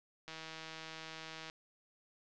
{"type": "click train", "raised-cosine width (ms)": 0.2, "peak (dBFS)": -29, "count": 196, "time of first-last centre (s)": [0.28, 1.499], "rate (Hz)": 160, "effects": ["low-pass 6000 Hz 12 dB/octave"]}